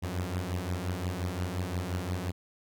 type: beating tone pair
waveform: sawtooth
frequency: 87.31 / 93.01 Hz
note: F2 / F#2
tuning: 0 / +10 cents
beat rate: 5.7 Hz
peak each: -30 dBFS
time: 0.02-2.32 s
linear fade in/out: 20 ms
effects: none